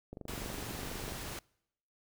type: click train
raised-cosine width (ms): 2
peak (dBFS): -30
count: 25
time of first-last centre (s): 0.13-1.122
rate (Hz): 24.2
type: noise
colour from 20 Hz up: pink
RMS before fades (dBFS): -42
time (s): 0.28-1.39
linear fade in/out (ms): 2
effects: noise-tail reverb RT60 0.8 s tail -26 dB re dry